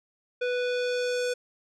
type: tone with low-pass filter sweep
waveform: square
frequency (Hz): 493.9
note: B4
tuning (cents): 0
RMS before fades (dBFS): -28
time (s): 0.41-1.34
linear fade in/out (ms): 10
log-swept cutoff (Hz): 2800 to 7700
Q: 1.3
effects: none